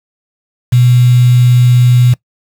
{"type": "tone with quantisation", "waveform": "sine", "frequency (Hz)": 123.47, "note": "B2", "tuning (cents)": 0, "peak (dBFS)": -4, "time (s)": [0.72, 2.14], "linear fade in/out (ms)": 10, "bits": 4, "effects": ["noise-tail reverb RT60 0.1 s tail -21 dB re dry"]}